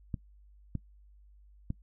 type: clicks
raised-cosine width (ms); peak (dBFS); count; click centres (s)
5; -21; 3; 0.142 / 0.753 / 1.704
effects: noise-tail reverb RT60 0.1 s tail -20 dB re dry + added 50 Hz sine -55 dBFS peak until 1.82 s

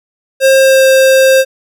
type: tone with pitch glide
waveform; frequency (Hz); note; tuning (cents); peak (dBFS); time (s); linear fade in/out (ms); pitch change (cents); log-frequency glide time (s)
square; 534 to 529.4; C5 to C5; +35 to +20; -5; 0.4-1.45; 50; -15; 0.57-0.87
effects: none

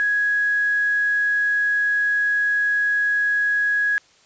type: tone with quantisation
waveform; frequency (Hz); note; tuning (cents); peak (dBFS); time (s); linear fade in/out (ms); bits
sine; 1665; G#6; +4; -17; 0-3.98; 0; 7
effects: white hiss -55 dBFS RMS until 4.25 s + resampled to 16000 Hz

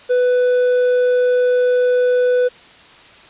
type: tone with hard clipping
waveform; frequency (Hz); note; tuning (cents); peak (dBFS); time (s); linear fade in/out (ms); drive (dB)
triangle; 496.7; B4; +10; -13; 0.09-2.49; 20; 7
effects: white hiss -43 dBFS RMS until 3.29 s + resampled to 8000 Hz

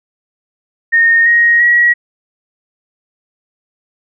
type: tone with pitch steps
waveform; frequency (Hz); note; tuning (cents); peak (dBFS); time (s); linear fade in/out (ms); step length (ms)
sine; 1842 / 1877.4 / 1913.6; A#6 / A#6 / A#6; -21 / +12 / +45; -6; 0.92-1.94; 20; 340
effects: none

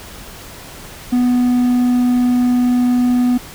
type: tone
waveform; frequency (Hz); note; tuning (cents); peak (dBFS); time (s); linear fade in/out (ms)
triangle; 246.9; B3; 0; -9; 1.12-3.38; 10
effects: pink hiss -35 dBFS RMS until 3.54 s

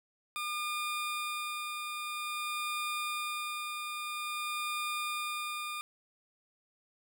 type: tone with tremolo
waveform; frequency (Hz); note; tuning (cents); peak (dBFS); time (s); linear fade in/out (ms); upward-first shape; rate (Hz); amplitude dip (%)
20% pulse; 1210; D#6; -49; -28; 0.36-5.81; 0; sine; 0.5; 35
effects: none

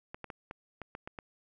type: clicks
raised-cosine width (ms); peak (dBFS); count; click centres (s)
0.5; -26; 8; 0.145 / 0.243 / 0.302 / 0.511 / 0.817 / 0.951 / 1.075 / 1.188
effects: none

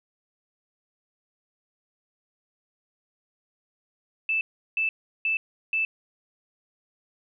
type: tone bursts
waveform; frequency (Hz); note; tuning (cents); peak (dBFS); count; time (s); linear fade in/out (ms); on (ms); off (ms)
sine; 2637; E7; 0; -22; 4; 4.29-5.85; 2; 120; 360
effects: none

